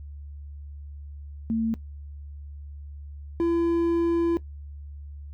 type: tone pair in turn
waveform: sine / triangle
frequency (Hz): 225.4 / 337.7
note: A3 / E4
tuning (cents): +42 / +42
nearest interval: perfect fifth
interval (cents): 700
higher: second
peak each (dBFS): -22 / -18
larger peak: second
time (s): 1.5-1.74 / 3.4-4.37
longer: second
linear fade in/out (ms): 0
effects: noise-tail reverb RT60 0.1 s tail -17 dB re dry + added 72 Hz sine -37 dBFS peak until 5.33 s